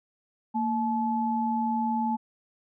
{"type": "tone pair together", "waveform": "sine", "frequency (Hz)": [229.8, 862.6], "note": ["A#3", "A5"], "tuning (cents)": [-25, -35], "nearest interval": "octave + major seventh", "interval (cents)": 2290, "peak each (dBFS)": [-27, -27], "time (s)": [0.54, 2.17], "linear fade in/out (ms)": 20, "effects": []}